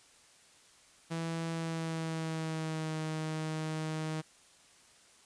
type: tone with pitch glide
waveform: sawtooth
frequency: 164.81 to 157.09 Hz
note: E3 to D#3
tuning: 0 to +17 cents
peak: -30 dBFS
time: 1.1-4.22 s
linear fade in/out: 20 ms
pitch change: -83 cents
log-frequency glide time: 1.51-2.98 s
effects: white hiss -61 dBFS RMS until 5.25 s + resampled to 22050 Hz